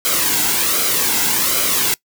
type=noise with flanger; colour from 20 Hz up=white; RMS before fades=-17 dBFS; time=0.05-1.94 s; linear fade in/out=0 ms; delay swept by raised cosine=1.1 to 1.71 ms; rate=1.3 Hz; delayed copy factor=-0.6; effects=noise-tail reverb RT60 0.1 s tail -22 dB re dry